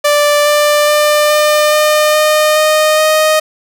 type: tone with pitch steps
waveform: sawtooth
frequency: 587.3 / 592.1 / 596.9 / 601.7 / 606.6 / 611.5 / 616.5 / 621.5 Hz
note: D5 / D5 / D5 / D5 / D#5 / D#5 / D#5 / D#5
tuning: 0 / +14 / +28 / +42 / -44 / -30 / -16 / -2 cents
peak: -4 dBFS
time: 0.04-3.4 s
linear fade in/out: 10 ms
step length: 420 ms
effects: none